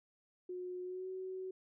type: tone with pitch glide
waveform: sine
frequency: 362.4 to 374.7 Hz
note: F#4 to F#4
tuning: -36 to +22 cents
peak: -40 dBFS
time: 0.49-1.51 s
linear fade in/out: 5 ms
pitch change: +58 cents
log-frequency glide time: 0.83-1.08 s
effects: none